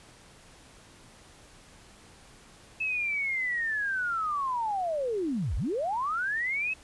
sine linear two-way sweep, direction down then up, 2616 to 40.17 to 2616 Hz, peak -27 dBFS, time 2.8-6.74 s, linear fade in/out 10 ms, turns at 5.56 s, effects pink hiss -54 dBFS RMS until 6.83 s + resampled to 24000 Hz

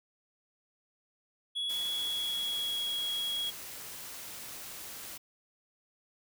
triangle tone with pitch glide, 3365 to 3315 Hz, G#7 to G#7, +22 to -4 cents, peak -30 dBFS, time 1.55-3.51 s, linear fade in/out 20 ms, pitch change -26 cents, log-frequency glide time 1.86-2.94 s
white noise, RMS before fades -44 dBFS, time 1.69-5.18 s, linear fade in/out 10 ms
effects none

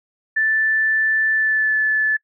sine tone with pitch glide, 1760 to 1736.8 Hz, A6 to A6, 0 to -23 cents, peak -15 dBFS, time 0.36-2.17 s, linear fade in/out 10 ms, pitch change -23 cents, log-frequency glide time 1.33-1.75 s, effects noise-tail reverb RT60 0.1 s tail -25 dB re dry

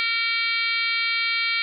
harmonic tone, 460.1 Hz, A#4, 23 cents flat, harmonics 3 / 4 / 5 / 6 / 7 / 8 / 9 / 10, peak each -31 / -34 / -23 / -35 / -31 / -33 / -30 / -36 dBFS, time 0-1.62 s, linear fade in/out 0 ms, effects none

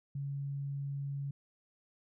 sine tone, 140 Hz, C#3, 18 cents sharp, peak -35 dBFS, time 0.15-1.31 s, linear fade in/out 5 ms, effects none

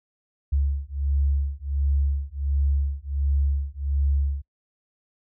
sine beating tone pair, 69.3 / 70.7 Hz, C#2 / C#2, 0 / +35 cents, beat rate 1.4 Hz, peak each -24 dBFS, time 0.52-4.42 s, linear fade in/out 10 ms, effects noise-tail reverb RT60 0.1 s tail -26 dB re dry

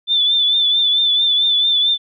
sine tone with vibrato, 3517 Hz, A7, 1 cent flat, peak -12 dBFS, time 0.07-1.98 s, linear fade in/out 50 ms, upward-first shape triangle, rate 4.5 Hz, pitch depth 54 cents each way, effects none

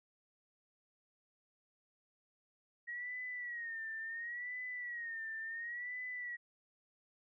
sine tone with vibrato, 1890 Hz, A#6, 23 cents sharp, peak -40 dBFS, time 2.87-6.37 s, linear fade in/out 20 ms, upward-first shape sine, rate 0.71 Hz, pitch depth 100 cents each way, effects none

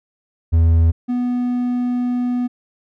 triangle tone pair in turn, 82.41 / 246.1 Hz, E2 / B3, 0 / -6 cents, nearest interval octave + perfect fifth, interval 1894 cents, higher second, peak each -8 / -15 dBFS, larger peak first, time 0.52-0.92 / 1.08-2.48 s, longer second, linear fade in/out 20 ms, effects none

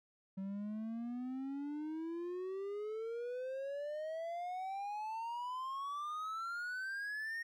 triangle exponential sweep, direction up, 190 to 1864.7 Hz, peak -37 dBFS, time 0.37-7.43 s, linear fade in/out 10 ms, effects none

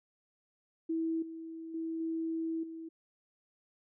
sine tone with level steps, 325.8 Hz, E4, 20 cents flat, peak -30 / -41 / -34 / -32 / -41 dBFS, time 0.89-2.89 s, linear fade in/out 10 ms, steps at 1.22 / 1.74 / 2 / 2.63 s, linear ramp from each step 5 ms, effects none

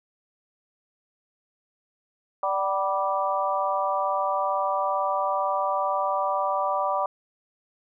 harmonic tone with a mistuned harmonic, 195.6 Hz, G3, 4 cents flat, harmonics 3 / 4 / 5 / 6, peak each -28 / -28 / -28 / -28 dBFS, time 2.43-7.06 s, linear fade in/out 2 ms, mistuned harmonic 4, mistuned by -40 cents, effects none

